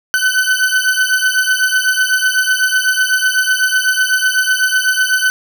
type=beating tone pair; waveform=40% pulse; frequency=1508 / 1516 Hz; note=F#6 / F#6; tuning=+32 / +42 cents; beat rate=8 Hz; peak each=-14 dBFS; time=0.14-5.3 s; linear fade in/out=0 ms; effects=none